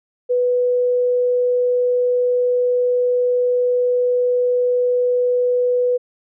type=tone; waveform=sine; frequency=493.9 Hz; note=B4; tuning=in tune; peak=-14 dBFS; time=0.29-5.98 s; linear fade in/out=20 ms; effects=none